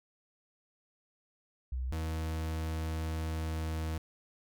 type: tone pair in turn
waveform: sine / 40% pulse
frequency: 63.4 / 79.88 Hz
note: B1 / D#2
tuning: +46 / +46 cents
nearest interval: major third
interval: 400 cents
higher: second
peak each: -32 / -32 dBFS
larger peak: neither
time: 1.72-1.92 / 1.92-3.98 s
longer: second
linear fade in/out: 5 ms
effects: none